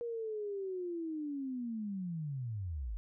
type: linear sweep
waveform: sine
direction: down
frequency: 477.4 to 45.84 Hz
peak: -36 dBFS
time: 0.01-2.97 s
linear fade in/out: 0 ms
effects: none